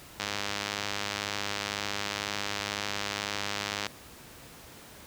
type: click train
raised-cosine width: 0.2 ms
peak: -13 dBFS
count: 375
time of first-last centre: 0.2-3.867 s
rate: 102 Hz
effects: pink hiss -49 dBFS RMS until 5.06 s + high-pass 60 Hz 12 dB/octave